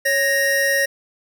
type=tone pair together; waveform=square; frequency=554.4 / 1864.7 Hz; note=C#5 / A#6; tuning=0 / 0 cents; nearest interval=octave + major sixth; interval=2100 cents; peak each=-22 / -18 dBFS; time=0.05-0.86 s; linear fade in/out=10 ms; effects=none